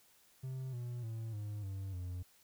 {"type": "tone with pitch steps", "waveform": "triangle", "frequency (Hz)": [130.81, 121.35, 112.57, 104.43, 96.87, 89.86], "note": ["C3", "B2", "A2", "G#2", "G2", "F2"], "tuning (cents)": [0, -30, 40, 10, -20, 50], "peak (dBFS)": -37, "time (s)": [0.43, 2.23], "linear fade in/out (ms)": 10, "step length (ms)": 300, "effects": ["white hiss -67 dBFS RMS until 2.43 s"]}